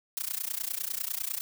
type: noise with amplitude modulation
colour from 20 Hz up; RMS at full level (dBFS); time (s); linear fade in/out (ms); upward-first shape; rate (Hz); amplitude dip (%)
blue; -30; 0.17-1.41; 0; sine; 30; 95
effects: none